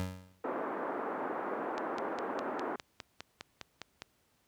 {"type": "tone with exponential decay", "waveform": "25% pulse", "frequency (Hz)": 92.5, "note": "F#2", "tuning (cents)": 0, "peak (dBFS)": -27, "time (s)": [0, 0.43], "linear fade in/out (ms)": 0, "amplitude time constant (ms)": 92}
{"type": "band-pass noise", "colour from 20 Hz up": "pink", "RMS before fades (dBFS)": -37, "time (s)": [0.44, 2.76], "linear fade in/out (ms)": 5, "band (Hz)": [280, 1400], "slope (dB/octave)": 24}
{"type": "click train", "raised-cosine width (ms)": 0.2, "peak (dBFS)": -23, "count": 12, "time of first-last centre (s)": [1.78, 4.02], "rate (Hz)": 4.91}
{"effects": ["pink hiss -72 dBFS RMS until 4.47 s", "high-pass 60 Hz 12 dB/octave"]}